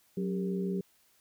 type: harmonic tone with a mistuned harmonic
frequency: 92.5 Hz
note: F#2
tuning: in tune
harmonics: 2 / 3 / 4 / 5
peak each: -31 / -43 / -35 / -45 dBFS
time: 0.17-0.81 s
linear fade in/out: 5 ms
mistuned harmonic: 4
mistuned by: +120 cents
effects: white hiss -67 dBFS RMS until 1.2 s